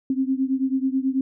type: beating tone pair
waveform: sine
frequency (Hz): 261.7 / 270.9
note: C4 / C#4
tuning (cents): 0 / -40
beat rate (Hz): 9.2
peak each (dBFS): -22 / -24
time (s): 0.1-1.21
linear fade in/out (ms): 2
effects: none